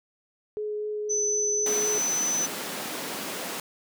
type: tone with vibrato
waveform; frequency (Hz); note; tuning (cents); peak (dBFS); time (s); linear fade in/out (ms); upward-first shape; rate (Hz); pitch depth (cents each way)
sine; 422.1; G#4; +28; -28; 0.57-1.98; 0; triangle; 4; 9
type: tone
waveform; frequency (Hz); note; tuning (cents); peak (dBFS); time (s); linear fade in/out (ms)
sine; 6040; F#8; +35; -24; 1.09-2.47; 20
type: high-pass noise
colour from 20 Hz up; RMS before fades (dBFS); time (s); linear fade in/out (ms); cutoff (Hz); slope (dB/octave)
pink; -34; 1.66-3.6; 2; 200; 24
effects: none